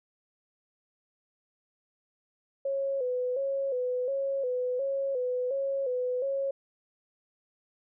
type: tone with vibrato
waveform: sine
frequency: 523.3 Hz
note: C5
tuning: in tune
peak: -27 dBFS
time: 2.65-6.51 s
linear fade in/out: 5 ms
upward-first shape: square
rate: 1.4 Hz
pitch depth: 79 cents each way
effects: none